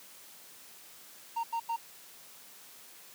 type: tone bursts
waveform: triangle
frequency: 922 Hz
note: A#5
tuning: 19 cents flat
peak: -28 dBFS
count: 3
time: 1.36-1.764 s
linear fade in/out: 10 ms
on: 76 ms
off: 88 ms
effects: white hiss -53 dBFS RMS until 3.14 s + high-pass 150 Hz 12 dB/octave